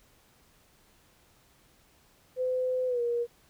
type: tone with pitch glide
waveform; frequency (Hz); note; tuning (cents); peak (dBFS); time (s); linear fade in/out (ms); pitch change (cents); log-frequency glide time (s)
sine; 509 to 474.9; C5 to A#4; -48 to +32; -26; 2.36-3.27; 50; -120; 2.87-3.01
effects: pink hiss -63 dBFS RMS until 3.49 s